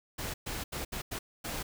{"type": "noise bursts at uneven times", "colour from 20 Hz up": "pink", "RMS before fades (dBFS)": -37, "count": 6, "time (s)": [[0.18, 0.34], [0.46, 0.64], [0.72, 0.85], [0.92, 1.02], [1.11, 1.19], [1.44, 1.63]], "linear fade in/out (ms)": 10, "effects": []}